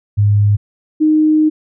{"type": "tone pair in turn", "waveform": "sine", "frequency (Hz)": [103.1, 309], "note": ["G#2", "D#4"], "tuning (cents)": [-12, -12], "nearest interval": "octave + perfect fifth", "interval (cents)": 1900, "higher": "second", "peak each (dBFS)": -8, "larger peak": "neither", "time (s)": [[0.17, 0.57], [1, 1.5]], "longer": "second", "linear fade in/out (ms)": 20, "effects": []}